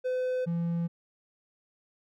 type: tone pair in turn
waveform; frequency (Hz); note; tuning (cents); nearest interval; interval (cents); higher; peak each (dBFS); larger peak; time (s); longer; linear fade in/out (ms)
triangle; 508 / 169.52; B4 / E3; +49 / +49; octave + perfect fifth; 1900; first; -25 / -25; neither; 0.04-0.46 / 0.46-0.88; neither; 20
effects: none